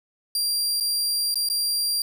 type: tone with dropouts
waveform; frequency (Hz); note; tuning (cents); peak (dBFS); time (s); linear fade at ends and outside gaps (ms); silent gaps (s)
sawtooth; 4750; D8; +19; -19; 0.35-2.02; 2; 0.801-0.807 / 1.343-1.356 / 1.488-1.499
effects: none